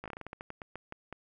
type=slowing click train; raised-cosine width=0.5 ms; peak=-26 dBFS; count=15; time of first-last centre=0.04-1.126 s; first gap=17 ms; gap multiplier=1.21; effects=none